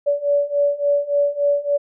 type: beating tone pair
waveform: sine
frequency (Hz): 572 / 575.5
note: D5 / D5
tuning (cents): -46 / -35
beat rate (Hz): 3.5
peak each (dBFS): -20 / -18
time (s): 0.06-1.78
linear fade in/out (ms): 20
effects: none